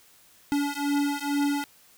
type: beating tone pair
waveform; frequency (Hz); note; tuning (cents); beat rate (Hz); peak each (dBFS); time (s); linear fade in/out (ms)
square; 285.1 / 287.3; C#4 / D4; +49 / -38; 2.2; -28; 0.52-1.64; 0
effects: white hiss -57 dBFS RMS until 1.97 s